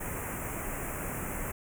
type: band-stop noise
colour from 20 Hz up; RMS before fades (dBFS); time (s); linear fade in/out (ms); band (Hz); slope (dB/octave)
pink; -36; 0-1.52; 10; 2500 to 7100; 48
effects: none